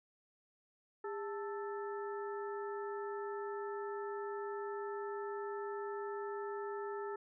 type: harmonic tone with a mistuned harmonic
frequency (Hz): 440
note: A4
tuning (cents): 0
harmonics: 1 / 2 / 3 / 4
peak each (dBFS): -40 / -46 / -48 / -53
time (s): 1.04-7.16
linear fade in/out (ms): 5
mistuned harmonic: 1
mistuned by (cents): -140
effects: none